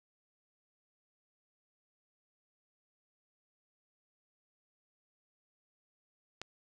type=click; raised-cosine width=0.2 ms; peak=-23 dBFS; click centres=6.416 s; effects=none